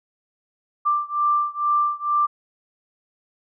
sine beating tone pair, 1180 / 1182.2 Hz, D6 / D6, +8 / +11 cents, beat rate 2.2 Hz, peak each -21 / -22 dBFS, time 0.85-2.27 s, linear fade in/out 20 ms, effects none

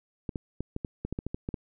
clicks, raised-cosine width 3 ms, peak -19 dBFS, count 12, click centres 0.292 / 0.358 / 0.606 / 0.764 / 0.848 / 1.05 / 1.126 / 1.189 / 1.266 / 1.345 / 1.489 / 1.542 s, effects none

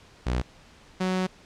sawtooth tone pair in turn, 61.74 / 185.55 Hz, B1 / F#3, 0 / +5 cents, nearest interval octave + perfect fifth, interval 1905 cents, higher second, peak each -20 / -20 dBFS, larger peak neither, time 0.26-0.42 / 1-1.27 s, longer second, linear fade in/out 10 ms, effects pink hiss -53 dBFS RMS until 1.45 s + low-pass 6000 Hz 12 dB/octave

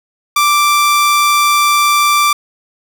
sawtooth tone, 1174.7 Hz, D6, in tune, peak -5 dBFS, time 0.36-2.33 s, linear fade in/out 5 ms, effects none

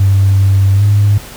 sine tone with pitch glide, 97.5 to 102.35 Hz, G2 to G#2, -9 to -25 cents, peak -5 dBFS, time 0-1.18 s, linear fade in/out 5 ms, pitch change +84 cents, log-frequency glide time 0.74-0.83 s, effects tanh soft clip ceiling -1 dBFS + pink hiss -32 dBFS RMS until 1.36 s

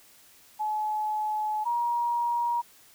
sine tone pair in turn, 854 / 949.4 Hz, G#5 / A#5, +48 / +31 cents, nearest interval major second, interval 183 cents, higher second, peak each -26 / -24 dBFS, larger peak second, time 0.59-1.65 / 1.65-2.62 s, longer first, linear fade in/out 20 ms, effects white hiss -56 dBFS RMS until 2.94 s

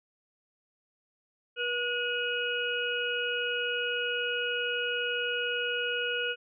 harmonic tone with a mistuned harmonic, 483.7 Hz, B4, 36 cents flat, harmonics 1 / 3 / 5 / 6, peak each -34 / -32 / -36 / -34 dBFS, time 1.56-6.36 s, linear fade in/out 50 ms, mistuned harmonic 5, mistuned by +71 cents, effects none

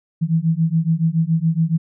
sine beating tone pair, 159.7 / 166.8 Hz, D#3 / E3, +45 / +21 cents, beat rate 7.1 Hz, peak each -18 dBFS, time 0.21-1.78 s, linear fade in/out 20 ms, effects none

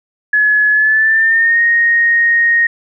sine tone with pitch glide, 1700 to 1864.6 Hz, G#6 to A#6, +40 to 0 cents, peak -8 dBFS, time 0.33-2.67 s, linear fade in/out 5 ms, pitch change +160 cents, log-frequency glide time 0.71-1.61 s, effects none

